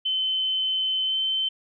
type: tone with pitch glide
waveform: sine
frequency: 3061 to 3084 Hz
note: G7 to G7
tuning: -42 to -29 cents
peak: -22 dBFS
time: 0.05-1.49 s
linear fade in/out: 10 ms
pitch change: +13 cents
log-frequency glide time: 1.05-1.16 s
effects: none